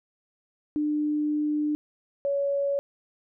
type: tone pair in turn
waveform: sine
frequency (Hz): 299.4 / 561.3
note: D4 / C#5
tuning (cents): +33 / +22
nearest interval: major seventh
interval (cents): 1089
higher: second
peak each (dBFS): -23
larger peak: neither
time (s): 0.76-1.75 / 2.25-2.79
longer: first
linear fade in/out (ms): 0
effects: none